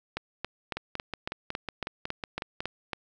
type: two click trains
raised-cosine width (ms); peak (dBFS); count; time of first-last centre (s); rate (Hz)
0.3; -15 / -17; 11 / 11; 0.17-2.932 / 0.77-2.605; 3.62 / 5.45
effects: none